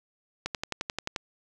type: click train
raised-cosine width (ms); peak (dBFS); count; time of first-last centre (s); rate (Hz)
0.2; -13; 9; 0.46-1.162; 11.4
effects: none